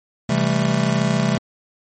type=chord; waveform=square; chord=A minor seventh; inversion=first; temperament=just; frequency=132 / 165 / 198 / 220 Hz; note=C3 / E3 / G3 / A3; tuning=+16 / +2 / +18 / 0 cents; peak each=-23 dBFS; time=0.29-1.38 s; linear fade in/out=5 ms; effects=MP3 32 kbps